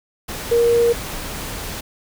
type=tone in noise; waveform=sine; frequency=470.3 Hz; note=A#4; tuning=15 cents sharp; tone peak=-12 dBFS; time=0.51-0.93 s; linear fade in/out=10 ms; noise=pink; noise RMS=-29 dBFS; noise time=0.28-1.81 s; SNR=+14 dB; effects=none